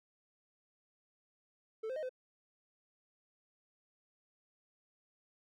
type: tone with pitch steps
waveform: triangle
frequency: 440.8 / 520 / 621 / 511 Hz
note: A4 / C5 / D#5 / C5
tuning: +3 / -11 / -3 / -41 cents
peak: -35 dBFS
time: 1.83-2.094 s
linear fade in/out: 10 ms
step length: 66 ms
effects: none